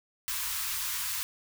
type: band-stop noise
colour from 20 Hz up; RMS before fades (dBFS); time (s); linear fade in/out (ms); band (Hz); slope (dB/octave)
white; -33; 0.28-1.23; 0; 100 to 920; 96
effects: none